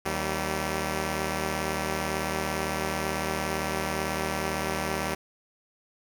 5% pulse tone pair together, 77.9 / 192.59 Hz, D#2 / G3, +3 / -30 cents, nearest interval octave + major third, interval 1567 cents, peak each -19 dBFS, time 0.05-5.15 s, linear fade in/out 10 ms, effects none

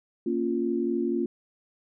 sine chord, Bb minor, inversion none, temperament equal, 233.1 / 277.2 / 349.2 Hz, Bb3 / Db4 / F4, 0 / 0 / 0 cents, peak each -29 / -30 / -27 dBFS, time 0.26-1.26 s, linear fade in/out 5 ms, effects none

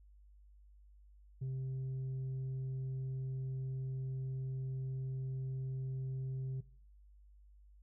sine tone with tanh clipping, 131.6 Hz, C3, 10 cents sharp, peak -37 dBFS, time 1.41-6.61 s, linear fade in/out 10 ms, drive 2 dB, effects noise-tail reverb RT60 0.5 s tail -20 dB re dry + added 50 Hz sine -58 dBFS peak until 7.82 s

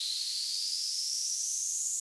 white noise with high-pass filter sweep, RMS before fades -33 dBFS, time 0-2 s, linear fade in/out 5 ms, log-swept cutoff 4000 to 7000 Hz, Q 9.6, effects resampled to 24000 Hz

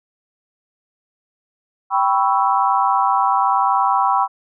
sine chord, C# half-diminished seventh, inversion second, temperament equal, 784 / 987.8 / 1108.7 / 1318.5 Hz, G5 / B5 / C#6 / E6, 0 / 0 / 0 / 0 cents, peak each -18 / -18 / -20 / -22 dBFS, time 1.9-4.28 s, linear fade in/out 50 ms, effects none

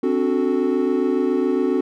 triangle chord, D dominant seventh, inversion third, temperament equal with one note detuned, 261.6 / 288.8 / 370 / 440 Hz, C4 / D4 / F#4 / A4, 0 / -29 / 0 / 0 cents, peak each -20 / -22 / -19 / -23 dBFS, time 0.03-1.81 s, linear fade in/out 5 ms, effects none

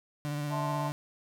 35% pulse tone with vibrato, 146.83 Hz, D3, in tune, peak -30 dBFS, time 0.25-0.92 s, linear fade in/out 0 ms, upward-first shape sine, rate 16 Hz, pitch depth 23 cents each way
sine chord, A minor, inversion second, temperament equal with one note detuned, 649.1 / 880 / 1046.5 Hz, E5 / A5 / C6, -27 / 0 / 0 cents, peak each -37 / -36 / -37 dBFS, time 0.49-0.92 s, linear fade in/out 50 ms
effects none

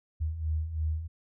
sine beating tone pair, 76.4 / 79.4 Hz, D#2 / D#2, -31 / +36 cents, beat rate 3 Hz, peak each -35 / -29 dBFS, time 0.2-1.08 s, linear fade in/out 20 ms, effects none

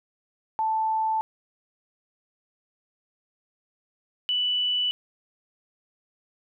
sine tone pair in turn, 880 / 2970 Hz, A5 / F#7, 0 / +6 cents, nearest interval octave + major sixth, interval 2106 cents, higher second, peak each -22 dBFS, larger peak neither, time 0.59-1.21 / 4.29-4.91 s, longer neither, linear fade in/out 0 ms, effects none

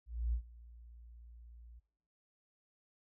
sine tone with ADSR envelope, 58.3 Hz, A#1, 1 cent sharp, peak -30 dBFS, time 0.06-1.8 s, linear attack 270 ms, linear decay 87 ms, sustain -22 dB, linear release 16 ms, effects noise-tail reverb RT60 0.7 s tail -23 dB re dry

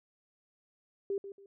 sine tone with echo, 396.2 Hz, G4, 18 cents sharp, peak -30 dBFS, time 1.1-1.18 s, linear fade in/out 2 ms, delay 140 ms, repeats 2, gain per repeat -11 dB, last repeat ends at 1.46 s, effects none

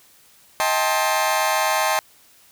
sawtooth chord, A half-diminished seventh, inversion second, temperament just, 633.6 / 792 / 880 / 1056 Hz, Eb5 / G5 / A5 / C6, +31 / +18 / 0 / +16 cents, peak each -20 dBFS, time 0.6-1.99 s, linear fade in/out 0 ms, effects white hiss -53 dBFS RMS until 2.51 s

